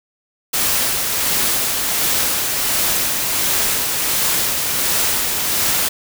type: noise with tremolo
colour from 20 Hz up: white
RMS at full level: -17 dBFS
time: 0.53-5.89 s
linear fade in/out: 10 ms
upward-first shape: sine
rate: 1.4 Hz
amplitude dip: 30%
effects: none